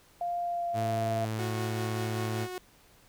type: tone with pitch glide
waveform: sine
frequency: 698.5 to 679 Hz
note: F5 to F5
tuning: 0 to -49 cents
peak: -29 dBFS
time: 0.21-1.25 s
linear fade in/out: 2 ms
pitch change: -49 cents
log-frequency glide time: 0.41-1.14 s
type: tone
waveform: sawtooth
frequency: 110 Hz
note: A2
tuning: in tune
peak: -27 dBFS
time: 0.73-2.48 s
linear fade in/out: 50 ms
type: tone with tremolo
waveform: sawtooth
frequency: 365.7 Hz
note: F#4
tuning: 20 cents flat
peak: -30 dBFS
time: 1.39-2.58 s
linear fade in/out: 0 ms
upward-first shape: sine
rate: 5.2 Hz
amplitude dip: 35%
effects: pink hiss -60 dBFS RMS until 3.08 s